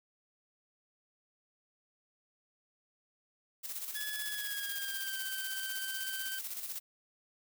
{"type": "noise with tremolo", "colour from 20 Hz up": "blue", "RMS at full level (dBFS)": -39, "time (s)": [3.63, 6.8], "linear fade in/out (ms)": 20, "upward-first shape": "square", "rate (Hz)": 16, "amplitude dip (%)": 50}
{"type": "tone with pitch glide", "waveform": "25% pulse", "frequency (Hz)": [1700, 1549.9], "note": ["G#6", "G6"], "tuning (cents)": [40, -20], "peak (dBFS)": -35, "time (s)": [3.95, 6.39], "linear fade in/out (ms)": 5, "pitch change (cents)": -160, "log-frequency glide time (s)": [4.25, 5.21]}
{"effects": []}